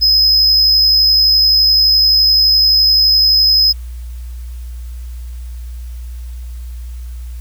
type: tone with amplitude modulation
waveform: triangle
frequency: 5080 Hz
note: D#8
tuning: 35 cents sharp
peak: -5 dBFS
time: 0.01-3.73 s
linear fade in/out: 20 ms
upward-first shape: sine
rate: 71.7 Hz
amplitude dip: 30%
effects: added 60 Hz sine -24 dBFS peak until 7.4 s + white hiss -47 dBFS RMS until 7.4 s